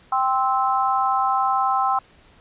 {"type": "harmonic tone", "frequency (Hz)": 261.6, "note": "C4", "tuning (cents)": 0, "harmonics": [3, 4, 5], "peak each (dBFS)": [-21, -22, -23], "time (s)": [0.12, 1.99], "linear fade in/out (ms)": 5, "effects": ["pink hiss -53 dBFS RMS until 2.4 s", "resampled to 8000 Hz"]}